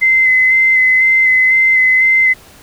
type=tone with vibrato; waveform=sine; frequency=2055 Hz; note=C7; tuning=32 cents flat; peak=-7 dBFS; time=0.01-2.34 s; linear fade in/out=20 ms; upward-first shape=square; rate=2 Hz; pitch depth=14 cents each way; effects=pink hiss -41 dBFS RMS until 2.62 s